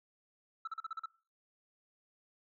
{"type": "tone bursts", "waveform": "sine", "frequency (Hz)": 1318.5, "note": "E6", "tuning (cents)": 0, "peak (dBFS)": -34, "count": 7, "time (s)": [0.65, 1.059], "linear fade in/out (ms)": 5, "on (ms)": 25, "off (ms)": 39, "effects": ["noise-tail reverb RT60 0.4 s tail -23 dB re dry", "tanh soft clip ceiling -36 dBFS"]}